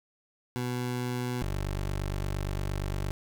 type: tone pair in turn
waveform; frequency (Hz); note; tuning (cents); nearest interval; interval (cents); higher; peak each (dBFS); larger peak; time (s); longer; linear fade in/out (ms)
20% pulse; 123.8 / 48.66; B2 / G1; +5 / -12; octave + major third; 1617; first; -25; neither; 0.56-1.42 / 1.42-3.11; second; 0
effects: none